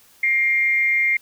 sine tone with amplitude modulation, 2118 Hz, C7, 21 cents sharp, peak -13 dBFS, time 0.23-1.17 s, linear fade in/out 5 ms, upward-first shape sine, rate 226 Hz, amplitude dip 55%, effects white hiss -53 dBFS RMS until 1.21 s

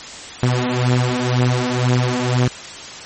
sawtooth beating tone pair, 123.47 / 125.47 Hz, B2 / B2, 0 / +28 cents, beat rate 2 Hz, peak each -14 dBFS, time 0.43-2.48 s, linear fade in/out 0 ms, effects white hiss -33 dBFS RMS until 3.05 s + MP3 32 kbps

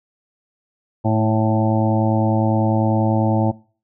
harmonic tone with a mistuned harmonic, 110.1 Hz, A2, 2 cents sharp, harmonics 1 / 2 / 3 / 5 / 6 / 7 / 8, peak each -18 / -21 / -23 / -25 / -26 / -26 / -27 dBFS, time 1.04-3.52 s, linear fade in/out 20 ms, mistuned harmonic 3, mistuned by -15 cents, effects noise-tail reverb RT60 0.4 s tail -22 dB re dry

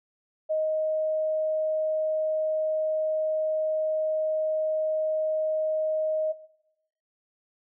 sine tone, 625 Hz, D#5, 8 cents sharp, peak -23 dBFS, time 0.49-6.33 s, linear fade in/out 20 ms, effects noise-tail reverb RT60 0.8 s tail -17 dB re dry

